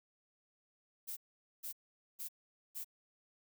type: noise bursts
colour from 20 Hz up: violet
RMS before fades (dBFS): -43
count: 4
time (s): 1.07-2.846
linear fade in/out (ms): 20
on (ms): 99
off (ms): 460
effects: none